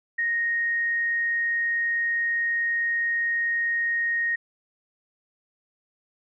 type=tone; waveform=sine; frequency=1864.7 Hz; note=A#6; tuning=in tune; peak=-22 dBFS; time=0.18-4.36 s; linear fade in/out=10 ms; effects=none